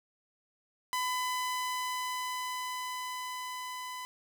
sawtooth tone with level ramp, 1005 Hz, B5, 30 cents sharp, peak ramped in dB -26 to -35 dBFS, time 0.93-4.05 s, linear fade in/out 0 ms, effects none

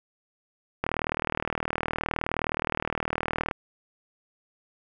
click train, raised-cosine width 0.5 ms, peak -11 dBFS, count 106, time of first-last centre 0.84-3.512 s, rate 39.3 Hz, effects none

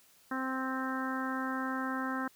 harmonic tone, 261.8 Hz, C4, 1 cent sharp, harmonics 1 / 2 / 3 / 4 / 5 / 6 / 7, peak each -35 / -44 / -43 / -40 / -40 / -40 / -45 dBFS, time 0.31-2.28 s, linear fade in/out 5 ms, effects white hiss -63 dBFS RMS until 2.35 s

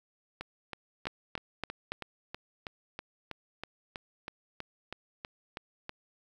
two click trains, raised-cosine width 0.3 ms, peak -17 / -22 dBFS, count 4 / 18, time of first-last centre 1.07-1.92 / 0.41-5.894 s, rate 3.53 / 3.1 Hz, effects 9-bit

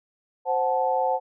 sine chord, F# diminished, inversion second, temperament equal with one note detuned, 523.3 / 740 / 872.9 Hz, C5 / F#5 / A5, 0 / 0 / -14 cents, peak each -25 dBFS, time 0.45-1.2 s, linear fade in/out 50 ms, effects none

